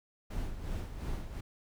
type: noise with tremolo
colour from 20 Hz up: brown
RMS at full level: -35 dBFS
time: 0.3-1.41 s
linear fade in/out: 10 ms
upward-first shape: sine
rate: 2.8 Hz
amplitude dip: 60%
effects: none